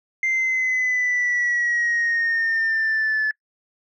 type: exponential sweep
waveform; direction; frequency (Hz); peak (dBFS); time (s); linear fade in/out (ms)
sine; down; 2093 to 1728; -17; 0.23-3.31; 2
effects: noise-tail reverb RT60 0.1 s tail -25 dB re dry + tanh soft clip ceiling -16 dBFS